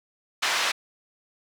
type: band-pass noise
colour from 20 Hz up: pink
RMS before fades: -25 dBFS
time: 0.42-0.72 s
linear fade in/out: 10 ms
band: 1100 to 5100 Hz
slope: 12 dB/octave
effects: none